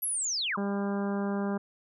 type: linear sweep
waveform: sine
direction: down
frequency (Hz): 11750 to 880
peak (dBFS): -28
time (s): 0.02-0.57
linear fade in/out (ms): 10
type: harmonic tone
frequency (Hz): 200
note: G3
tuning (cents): +35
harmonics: 1 / 2 / 3 / 4 / 5 / 6 / 7 / 8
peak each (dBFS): -29 / -35 / -39 / -41 / -43 / -45 / -46 / -47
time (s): 0.57-1.58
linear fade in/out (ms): 10
effects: none